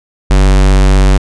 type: tone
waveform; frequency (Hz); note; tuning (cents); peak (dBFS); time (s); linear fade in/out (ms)
square; 48; G1; -36; -5; 0.3-1.18; 10
effects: resampled to 22050 Hz